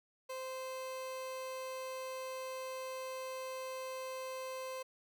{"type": "tone", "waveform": "30% pulse", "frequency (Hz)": 520, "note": "C5", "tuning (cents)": -11, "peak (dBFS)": -38, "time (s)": [0.29, 4.83], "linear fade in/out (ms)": 10, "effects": []}